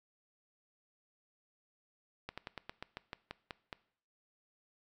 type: slowing click train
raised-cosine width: 0.3 ms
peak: -25 dBFS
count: 11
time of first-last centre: 2.29-3.728 s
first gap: 86 ms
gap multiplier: 1.11
effects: noise-tail reverb RT60 0.6 s tail -20 dB re dry